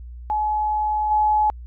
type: tone with level steps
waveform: sine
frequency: 850 Hz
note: G#5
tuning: 40 cents sharp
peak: -19 / -15 dBFS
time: 0.3-1.5 s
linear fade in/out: 0 ms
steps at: 1.1 s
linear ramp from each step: 20 ms
effects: added 60 Hz sine -34 dBFS peak until 1.66 s